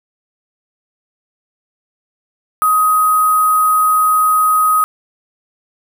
sine tone with sample-and-hold, 1258 Hz, D#6, 19 cents sharp, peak -9 dBFS, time 2.62-4.84 s, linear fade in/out 0 ms, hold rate 11025 Hz, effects none

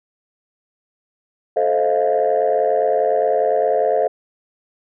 sine chord, F dominant seventh, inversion first, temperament just, 436.5 / 523.8 / 628.6 / 698.5 Hz, A4 / C5 / Eb5 / F5, -14 / +2 / +18 / 0 cents, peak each -19 dBFS, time 1.56-4.08 s, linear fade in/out 10 ms, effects tanh soft clip ceiling -8 dBFS

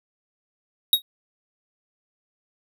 square tone with exponential decay, 3776 Hz, A#7, 22 cents sharp, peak -10 dBFS, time 0.93-1.02 s, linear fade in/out 2 ms, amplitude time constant 18 ms, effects none

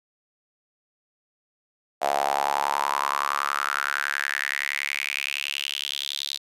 sawtooth tone with high-pass filter sweep, 70.7 Hz, C#2, 35 cents sharp, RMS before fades -27 dBFS, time 2.01-6.38 s, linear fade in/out 20 ms, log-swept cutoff 690 to 3900 Hz, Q 5.6, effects resampled to 32000 Hz

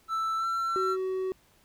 triangle tone with pitch glide, 1323 to 1348.5 Hz, E6 to E6, +6 to +39 cents, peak -25 dBFS, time 0.08-0.97 s, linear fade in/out 50 ms, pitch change +33 cents, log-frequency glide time 0.37-0.46 s
triangle tone, 376 Hz, F#4, 28 cents sharp, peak -26 dBFS, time 0.76-1.32 s, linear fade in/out 0 ms
effects pink hiss -63 dBFS RMS until 1.64 s

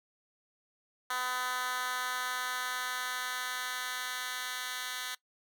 10% pulse tone with high-pass filter sweep, 251.8 Hz, B3, 34 cents sharp, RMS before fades -36 dBFS, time 1.1-5.15 s, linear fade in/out 5 ms, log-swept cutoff 1200 to 2200 Hz, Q 1.3, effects noise-tail reverb RT60 0.1 s tail -20 dB re dry

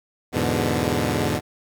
10% pulse chord, E dominant seventh, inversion none, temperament equal, 82.41 / 103.83 / 123.47 / 146.83 Hz, E2 / G#2 / B2 / D3, 0 / 0 / 0 / 0 cents, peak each -18 dBFS, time 0.32-1.41 s, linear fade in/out 50 ms, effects none

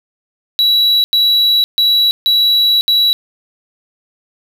triangle tone bursts at uneven times, 3914 Hz, B7, 16 cents flat, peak -7 dBFS, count 5, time 0.59-1.04 / 1.13-1.64 / 1.78-2.11 / 2.26-2.81 / 2.88-3.13 s, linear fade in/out 0 ms, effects none

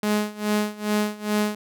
sawtooth tone with tremolo, 210.1 Hz, G#3, 20 cents sharp, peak -15 dBFS, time 0.03-1.55 s, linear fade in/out 2 ms, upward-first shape sine, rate 2.4 Hz, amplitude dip 90%, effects none

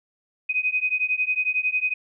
sine beating tone pair, 2500 / 2511 Hz, D#7 / D#7, +8 / +15 cents, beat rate 11 Hz, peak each -24 dBFS, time 0.49-1.94 s, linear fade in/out 10 ms, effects none

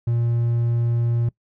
triangle tone, 117.9 Hz, A#2, 20 cents sharp, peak -16 dBFS, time 0.07-1.29 s, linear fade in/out 5 ms, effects noise-tail reverb RT60 0.1 s tail -22 dB re dry

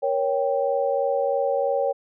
sine chord, G diminished, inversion first, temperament equal with one note detuned, 471.3 / 554.4 / 784 Hz, Bb4 / Db5 / G5, +19 / 0 / 0 cents, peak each -26 / -22 / -27 dBFS, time 0.02-1.93 s, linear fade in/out 20 ms, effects none

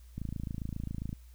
click train, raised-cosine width 5 ms, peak -24 dBFS, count 27, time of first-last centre 0.18-1.129 s, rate 27.4 Hz, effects added 60 Hz sine -50 dBFS peak until 1.34 s + white hiss -66 dBFS RMS until 1.34 s

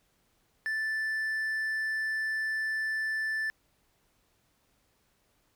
triangle tone, 1760 Hz, A6, in tune, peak -27 dBFS, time 0.66-3.5 s, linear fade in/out 0 ms, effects pink hiss -71 dBFS RMS until 5.55 s

